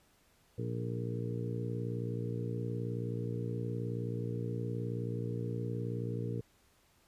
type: harmonic tone with a mistuned harmonic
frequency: 59 Hz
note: A#1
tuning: 22 cents sharp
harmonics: 2 / 3 / 4 / 5 / 6 / 7 / 8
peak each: -36 / -42 / -46 / -45 / -49 / -45 / -44 dBFS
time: 0.58-6.41 s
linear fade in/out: 5 ms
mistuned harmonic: 8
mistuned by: -23 cents
effects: pink hiss -68 dBFS RMS until 7.07 s + resampled to 32000 Hz